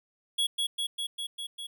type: tone with echo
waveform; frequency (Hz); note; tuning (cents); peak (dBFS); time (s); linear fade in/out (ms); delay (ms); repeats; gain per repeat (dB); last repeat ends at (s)
square; 3344; G#7; +11; -25; 0.38-0.47; 10; 200; 6; -2; 1.67
effects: none